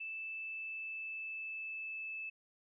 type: tone with pitch glide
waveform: sine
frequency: 2637 to 2620 Hz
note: E7 to E7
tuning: 0 to -11 cents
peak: -40 dBFS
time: 0-2.3 s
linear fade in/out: 10 ms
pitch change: -11 cents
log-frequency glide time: 0.16-2.16 s
effects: none